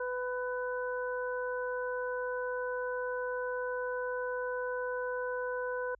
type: harmonic tone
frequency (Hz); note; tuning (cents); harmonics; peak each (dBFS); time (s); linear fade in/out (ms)
499.1; B4; +18; 1 / 2 / 3; -34 / -40 / -39; 0-5.95; 5
effects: added 50 Hz sine -63 dBFS peak until 5.99 s